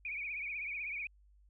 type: tone with vibrato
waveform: sine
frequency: 2349 Hz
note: D7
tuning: in tune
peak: -37 dBFS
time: 0.05-1.07 s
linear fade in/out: 2 ms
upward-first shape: triangle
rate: 16 Hz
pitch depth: 130 cents each way
effects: added 50 Hz sine -61 dBFS peak until 1.49 s